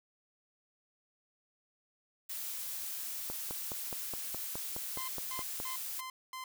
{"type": "noise", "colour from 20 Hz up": "blue", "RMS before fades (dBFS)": -40, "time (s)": [2.29, 6.01], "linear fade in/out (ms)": 10}
{"type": "click train", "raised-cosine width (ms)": 1, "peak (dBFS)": -27, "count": 12, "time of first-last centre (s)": [3.3, 5.601], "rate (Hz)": 4.78}
{"type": "tone bursts", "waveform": "sawtooth", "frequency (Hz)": 1036, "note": "C6", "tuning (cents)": -17, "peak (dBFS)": -37, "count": 5, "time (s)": [4.97, 6.44], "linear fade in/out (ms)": 2, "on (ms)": 110, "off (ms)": 230}
{"effects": []}